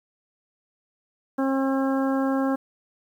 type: harmonic tone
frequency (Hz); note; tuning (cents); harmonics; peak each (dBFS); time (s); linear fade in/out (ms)
268.8; C4; +47; 1 / 2 / 3 / 4 / 5 / 6; -22 / -28 / -32 / -34 / -36 / -38; 1.38-2.56; 10
effects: 9-bit